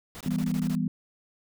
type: noise bursts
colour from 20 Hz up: pink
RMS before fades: -42 dBFS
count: 8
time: 0.15-0.752 s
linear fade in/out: 0 ms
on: 56 ms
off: 22 ms
type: chord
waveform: sine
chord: E minor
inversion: none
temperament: just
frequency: 164.81 / 197.78 / 247.2 Hz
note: E3 / G3 / B3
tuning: 0 / +16 / +2 cents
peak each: -29 dBFS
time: 0.26-0.88 s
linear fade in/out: 2 ms
effects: none